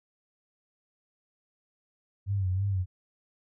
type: tone with vibrato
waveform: sine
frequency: 95.8 Hz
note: G2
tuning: 39 cents flat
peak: -25 dBFS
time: 2.26-2.86 s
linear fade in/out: 50 ms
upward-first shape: sine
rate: 3.1 Hz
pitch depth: 81 cents each way
effects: none